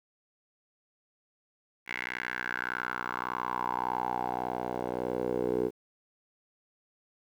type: tone with band-pass filter sweep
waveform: 10% pulse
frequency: 61.74 Hz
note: B1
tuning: in tune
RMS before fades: -33 dBFS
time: 1.86-5.71 s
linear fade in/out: 50 ms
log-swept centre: 2100 to 420 Hz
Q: 4.6
effects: 10-bit